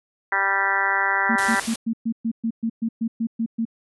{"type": "harmonic tone", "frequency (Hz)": 196, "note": "G3", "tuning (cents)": 0, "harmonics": [2, 3, 4, 5, 6, 7, 8, 9, 10], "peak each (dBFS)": [-36, -37, -28, -26, -33, -27, -25, -26, -25], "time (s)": [0.32, 1.6], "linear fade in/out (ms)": 2}
{"type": "tone bursts", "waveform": "sine", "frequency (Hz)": 227.6, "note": "A#3", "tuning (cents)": -41, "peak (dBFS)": -20, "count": 13, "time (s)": [1.29, 3.653], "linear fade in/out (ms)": 10, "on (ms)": 71, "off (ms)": 120}
{"type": "noise", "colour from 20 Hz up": "white", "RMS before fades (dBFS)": -30, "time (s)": [1.38, 1.76], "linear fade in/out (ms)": 5}
{"effects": ["resampled to 24000 Hz"]}